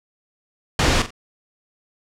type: noise with echo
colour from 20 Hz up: pink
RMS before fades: -17 dBFS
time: 0.79-1.02 s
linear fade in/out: 2 ms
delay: 43 ms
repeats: 2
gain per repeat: -11 dB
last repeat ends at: 1.106 s
effects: low-pass 6000 Hz 12 dB/octave